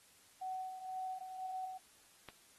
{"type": "tone with tremolo", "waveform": "sine", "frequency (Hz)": 750, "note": "F#5", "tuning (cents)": 23, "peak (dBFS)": -38, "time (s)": [0.41, 1.78], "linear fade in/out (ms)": 10, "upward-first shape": "sine", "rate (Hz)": 2, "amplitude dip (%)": 55}
{"type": "click", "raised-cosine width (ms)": 0.3, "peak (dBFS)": -33, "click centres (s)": 2.287}
{"effects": ["white hiss -65 dBFS RMS until 2.58 s", "AAC 32 kbps"]}